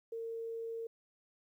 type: tone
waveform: sine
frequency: 456.5 Hz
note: A#4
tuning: 36 cents flat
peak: -38 dBFS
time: 0.12-0.87 s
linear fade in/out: 5 ms
effects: 12-bit